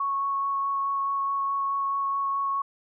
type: tone with vibrato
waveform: sine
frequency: 1105 Hz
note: C#6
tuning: 6 cents flat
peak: -24 dBFS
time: 0-2.62 s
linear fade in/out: 5 ms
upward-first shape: sine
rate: 4.7 Hz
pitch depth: 8 cents each way
effects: none